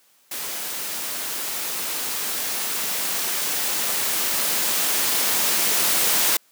white noise with level ramp, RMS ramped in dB -30 to -19 dBFS, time 0.31-6.37 s, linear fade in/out 5 ms, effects white hiss -59 dBFS RMS until 6.51 s + high-pass 200 Hz 12 dB/octave

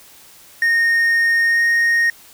triangle tone with pitch glide, 1847 to 1858.8 Hz, A#6 to A#6, -16 to -5 cents, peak -11 dBFS, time 0.62-2.1 s, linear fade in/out 2 ms, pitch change +11 cents, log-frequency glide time 1.46-1.62 s, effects white hiss -45 dBFS RMS until 2.33 s

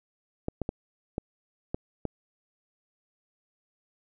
clicks, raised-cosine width 2 ms, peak -16 dBFS, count 6, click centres 0.484 / 0.617 / 0.691 / 1.181 / 1.745 / 2.053 s, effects none

